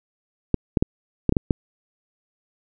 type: clicks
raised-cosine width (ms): 3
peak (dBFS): -4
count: 7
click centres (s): 0.543 / 0.772 / 0.825 / 1.293 / 1.324 / 1.368 / 1.508
effects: none

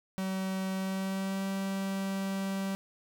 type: tone with pitch glide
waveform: 45% pulse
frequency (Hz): 190 to 194.1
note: F#3 to G3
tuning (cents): +46 to -17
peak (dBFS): -31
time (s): 0.18-2.75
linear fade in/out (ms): 0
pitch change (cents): +37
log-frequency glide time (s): 0.74-1.46
effects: none

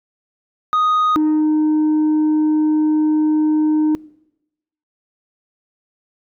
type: tone pair in turn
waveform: sine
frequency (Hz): 1244.5 / 307.5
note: D#6 / D#4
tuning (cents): 0 / -20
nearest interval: 2 octaves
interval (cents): 2420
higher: first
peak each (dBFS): -10 / -10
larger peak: neither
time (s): 0.73-1.16 / 1.16-3.95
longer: second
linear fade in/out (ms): 0
effects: noise-tail reverb RT60 0.9 s tail -23 dB re dry + tanh soft clip ceiling -12 dBFS

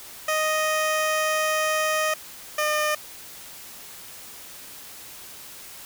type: tone pair in turn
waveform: 15% pulse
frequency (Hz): 622.3 / 606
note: D#5 / D#5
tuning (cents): 0 / -46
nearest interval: unison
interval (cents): 46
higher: first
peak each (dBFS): -15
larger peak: neither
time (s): 0.28-2.14 / 2.58-2.95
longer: first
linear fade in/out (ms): 5
effects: white hiss -42 dBFS RMS until 5.85 s

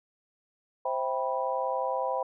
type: chord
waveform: sine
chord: C major seventh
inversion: none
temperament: just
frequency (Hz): 523.3 / 654.1 / 784.9 / 981.1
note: C5 / E5 / G5 / B5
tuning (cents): 0 / -14 / +2 / -12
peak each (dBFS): -31 / -35 / -33 / -32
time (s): 0.85-2.23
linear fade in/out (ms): 5
effects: none

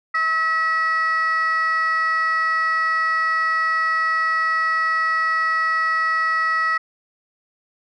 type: tone pair together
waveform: sine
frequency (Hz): 1289.5 / 1932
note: E6 / B6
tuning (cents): -39 / -39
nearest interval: perfect fifth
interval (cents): 700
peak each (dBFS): -18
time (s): 0.14-6.78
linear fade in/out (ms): 10
effects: tanh soft clip ceiling -14 dBFS

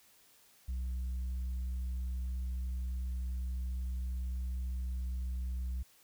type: tone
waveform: sine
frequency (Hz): 62.8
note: B1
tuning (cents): +30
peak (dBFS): -31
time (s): 0.68-5.83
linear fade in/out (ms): 10
effects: tanh soft clip ceiling -33 dBFS + white hiss -64 dBFS RMS until 6.03 s

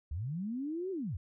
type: linear two-way sweep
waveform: sine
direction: up then down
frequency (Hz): 65.41 to 392 to 65.41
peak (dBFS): -34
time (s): 0.11-1.17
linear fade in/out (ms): 5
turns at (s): 0.91
effects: none

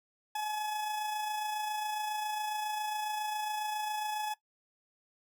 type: tone with amplitude modulation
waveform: 40% pulse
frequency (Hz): 850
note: G#5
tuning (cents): +40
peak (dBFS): -31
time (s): 0.35-4.34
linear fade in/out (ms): 5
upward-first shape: sine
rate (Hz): 27.3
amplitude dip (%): 35
effects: noise-tail reverb RT60 0.1 s tail -17 dB re dry

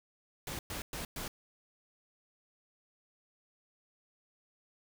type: noise bursts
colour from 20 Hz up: pink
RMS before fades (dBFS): -40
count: 4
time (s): 0.47-1.28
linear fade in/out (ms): 2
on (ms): 120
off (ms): 110
effects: none

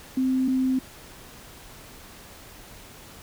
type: tone pair in turn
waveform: sine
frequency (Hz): 260 / 260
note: C4 / C4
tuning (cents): -11 / -11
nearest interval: unison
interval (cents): 0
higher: neither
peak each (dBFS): -20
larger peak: neither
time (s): 0.17-0.48 / 0.48-0.79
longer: neither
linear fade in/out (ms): 5
effects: pink hiss -46 dBFS RMS until 3.22 s

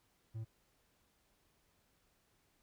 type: tone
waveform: triangle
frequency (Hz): 111.4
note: A2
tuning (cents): +22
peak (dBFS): -38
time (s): 0.34-0.45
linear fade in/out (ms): 20
effects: pink hiss -75 dBFS RMS until 2.62 s

